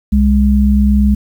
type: tone pair together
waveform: sine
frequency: 65 / 206.2 Hz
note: C2 / G#3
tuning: -11 / -12 cents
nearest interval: octave + minor sixth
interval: 1999 cents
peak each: -10 dBFS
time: 0.12-1.15 s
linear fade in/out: 10 ms
effects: 7-bit